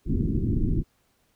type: low-pass noise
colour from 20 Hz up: pink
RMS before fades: -24 dBFS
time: 0.05-0.84 s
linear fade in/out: 50 ms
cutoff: 350 Hz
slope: 48 dB/octave
effects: pink hiss -68 dBFS RMS until 1.35 s